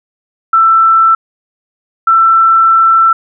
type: tone pair in turn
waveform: sine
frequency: 1332 / 1336.9 Hz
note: E6 / E6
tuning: +18 / +24 cents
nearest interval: unison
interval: 6 cents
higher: second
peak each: -4 dBFS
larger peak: neither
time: 0.53-1.15 / 2.07-3.13 s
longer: second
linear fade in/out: 5 ms
effects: none